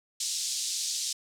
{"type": "band-pass noise", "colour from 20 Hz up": "pink", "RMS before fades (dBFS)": -32, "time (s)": [0.2, 1.13], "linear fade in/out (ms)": 5, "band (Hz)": [4200, 8400], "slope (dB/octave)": 24, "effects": []}